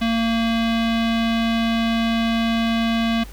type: tone with low-pass filter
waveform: square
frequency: 228.6 Hz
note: A#3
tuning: 34 cents flat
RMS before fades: -20 dBFS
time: 0.01-3.24 s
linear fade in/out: 10 ms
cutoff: 3400 Hz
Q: 2.5
effects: added 50 Hz sine -35 dBFS peak until 3.32 s + pink hiss -45 dBFS RMS until 3.32 s